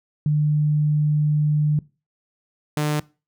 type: tone pair in turn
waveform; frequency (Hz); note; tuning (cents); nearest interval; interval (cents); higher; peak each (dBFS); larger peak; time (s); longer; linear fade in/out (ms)
sine / sawtooth; 150 / 150; D3 / D3; +37 / +37; unison; 0; neither; -16; neither; 0.26-1.79 / 2.77-3; first; 2
effects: noise-tail reverb RT60 0.3 s tail -21 dB re dry